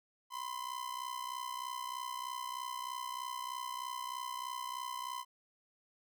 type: ring-modulated tone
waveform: 45% pulse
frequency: 1020 Hz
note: C6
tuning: 44 cents flat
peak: -36 dBFS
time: 0.3-5.25 s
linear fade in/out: 50 ms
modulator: 31.6 Hz
effects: none